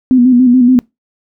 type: tone with vibrato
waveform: sine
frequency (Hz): 249.7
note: B3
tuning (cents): +19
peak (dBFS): -4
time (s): 0.11-0.79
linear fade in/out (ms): 0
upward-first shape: square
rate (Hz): 7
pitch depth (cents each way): 50
effects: noise-tail reverb RT60 0.2 s tail -25 dB re dry